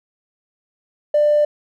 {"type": "tone with tanh clipping", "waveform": "triangle", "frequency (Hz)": 594, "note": "D5", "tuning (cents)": 20, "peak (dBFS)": -11, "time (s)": [1.14, 1.45], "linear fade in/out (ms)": 5, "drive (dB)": 1, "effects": []}